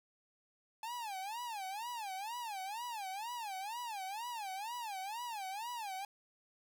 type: tone with vibrato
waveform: 45% pulse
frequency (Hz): 858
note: A5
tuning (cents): -44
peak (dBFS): -40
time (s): 0.83-6.05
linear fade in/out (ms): 2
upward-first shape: sine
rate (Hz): 2.1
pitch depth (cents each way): 230
effects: none